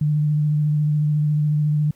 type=tone with vibrato; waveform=sine; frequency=150 Hz; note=D3; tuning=37 cents sharp; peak=-16 dBFS; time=0.01-1.91 s; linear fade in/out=5 ms; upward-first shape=triangle; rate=14 Hz; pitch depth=24 cents each way; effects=pink hiss -59 dBFS RMS until 1.95 s

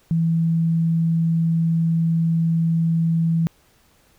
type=tone; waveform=sine; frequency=164.81 Hz; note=E3; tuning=in tune; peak=-16 dBFS; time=0.11-3.47 s; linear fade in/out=0 ms; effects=pink hiss -58 dBFS RMS until 4.18 s

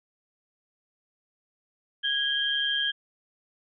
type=tone cluster; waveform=sine; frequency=1648 / 3161 / 3302 Hz; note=G#6 / G7 / G#7; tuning=-14 / +14 / -11 cents; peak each=-29 / -26 / -34 dBFS; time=2.03-2.92 s; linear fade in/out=20 ms; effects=none

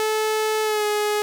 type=tone with pitch glide; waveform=sawtooth; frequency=433.6 to 419.3 Hz; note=A4 to G#4; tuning=-25 to +17 cents; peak=-16 dBFS; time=0-1.22 s; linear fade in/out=0 ms; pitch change=-58 cents; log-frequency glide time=0.63-0.85 s; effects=none

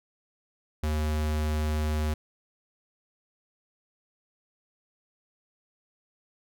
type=tone; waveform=square; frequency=76.5 Hz; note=D#2; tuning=29 cents flat; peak=-26 dBFS; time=0.83-2.14 s; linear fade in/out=5 ms; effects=none

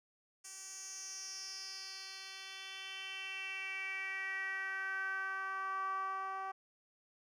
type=tone with band-pass filter sweep; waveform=10% pulse; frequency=384.6 Hz; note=G4; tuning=33 cents flat; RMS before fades=-42 dBFS; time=0.44-6.52 s; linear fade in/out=10 ms; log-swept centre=7600 to 930 Hz; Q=5; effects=none

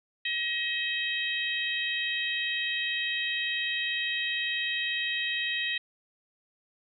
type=harmonic tone with a mistuned harmonic; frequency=633 Hz; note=D#5; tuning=30 cents sharp; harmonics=3 / 4 / 5 / 6; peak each=-32 / -33 / -34 / -35 dBFS; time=0.25-5.78 s; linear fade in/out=5 ms; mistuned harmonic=4; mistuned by=+19 cents; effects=none

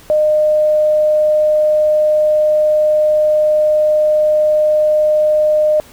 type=tone; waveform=sine; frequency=610 Hz; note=D#5; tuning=34 cents flat; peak=-9 dBFS; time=0.1-5.8 s; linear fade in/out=0 ms; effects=pink hiss -42 dBFS RMS until 5.92 s

